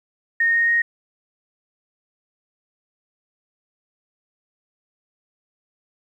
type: tone with pitch steps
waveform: sine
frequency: 1846 / 1856.7 / 1867.4 Hz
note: A#6 / A#6 / A#6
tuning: -17 / -7 / +3 cents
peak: -15 dBFS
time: 0.4-0.82 s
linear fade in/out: 5 ms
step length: 140 ms
effects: 9-bit